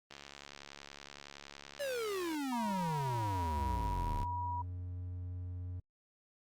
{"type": "click train", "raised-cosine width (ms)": 0.2, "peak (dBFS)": -30, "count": 159, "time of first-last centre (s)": [0.11, 2.345], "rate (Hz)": 70.7}
{"type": "exponential sweep", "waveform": "square", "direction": "down", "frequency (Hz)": [592, 32.71], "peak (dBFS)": -36, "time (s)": [1.79, 4.25], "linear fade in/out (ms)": 20}
{"type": "tone with pitch glide", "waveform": "sine", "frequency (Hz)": [950, 966], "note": ["A#5", "B5"], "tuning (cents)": [33, -39], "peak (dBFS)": -36, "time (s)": [2.52, 4.62], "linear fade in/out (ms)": 5, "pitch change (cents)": 28, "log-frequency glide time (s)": [2.82, 3.56]}
{"type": "tone", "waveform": "triangle", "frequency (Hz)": 89.7, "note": "F2", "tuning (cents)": 47, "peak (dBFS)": -37, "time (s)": [3.57, 5.8], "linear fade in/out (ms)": 5}
{"effects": ["Opus 32 kbps"]}